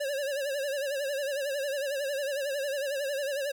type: tone with vibrato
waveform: square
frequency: 559 Hz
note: C#5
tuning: 14 cents sharp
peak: -30 dBFS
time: 0-3.52 s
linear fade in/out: 10 ms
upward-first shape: sine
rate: 11 Hz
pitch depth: 91 cents each way
effects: none